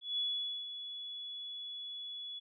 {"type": "tone with ADSR envelope", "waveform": "sine", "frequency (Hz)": 3402, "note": "G#7", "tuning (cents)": 41, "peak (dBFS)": -31, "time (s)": [0.01, 2.4], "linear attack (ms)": 170, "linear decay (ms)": 480, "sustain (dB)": -10, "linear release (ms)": 19, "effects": []}